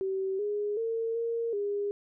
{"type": "tone with pitch steps", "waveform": "sine", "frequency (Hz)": [383.5, 414.1, 454.9, 462.9, 407], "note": ["G4", "G#4", "A#4", "A#4", "G#4"], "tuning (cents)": [-38, -5, -42, -12, -35], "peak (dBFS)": -28, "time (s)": [0.01, 1.91], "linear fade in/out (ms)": 0, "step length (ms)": 380, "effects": []}